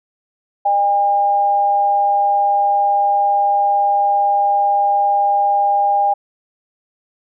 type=tone pair together; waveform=sine; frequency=605 / 807.6 Hz; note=D#5 / G#5; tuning=-49 / -49 cents; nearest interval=perfect fourth; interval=500 cents; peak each=-23 / -12 dBFS; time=0.65-6.14 s; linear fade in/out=10 ms; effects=none